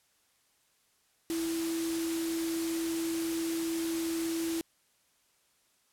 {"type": "tone in noise", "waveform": "sine", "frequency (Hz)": 329.6, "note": "E4", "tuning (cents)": 0, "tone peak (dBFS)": -30, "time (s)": [1.3, 4.61], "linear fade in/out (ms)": 0, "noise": "white", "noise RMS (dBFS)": -39, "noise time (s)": [1.3, 4.61], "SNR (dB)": 6, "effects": ["white hiss -70 dBFS RMS until 5.92 s", "low-pass 12000 Hz 12 dB/octave"]}